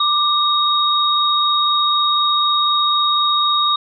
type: tone pair together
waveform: sine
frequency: 1184 / 3754 Hz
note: D6 / A#7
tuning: +14 / +11 cents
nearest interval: octave + minor sixth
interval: 1997 cents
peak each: -16 dBFS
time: 0-3.76 s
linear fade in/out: 5 ms
effects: none